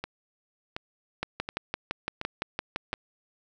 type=two click trains; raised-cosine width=0.3 ms; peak=-13 / -17 dBFS; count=11 / 5; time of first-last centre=1.23-2.931 / 0.04-2.939 s; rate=5.88 / 1.38 Hz; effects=none